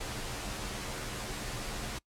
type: noise with comb filter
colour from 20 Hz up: pink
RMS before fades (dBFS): -38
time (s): 0-1.99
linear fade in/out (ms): 10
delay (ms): 12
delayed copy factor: -0.7
effects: noise-tail reverb RT60 0.1 s tail -23 dB re dry + low-pass 10000 Hz 12 dB/octave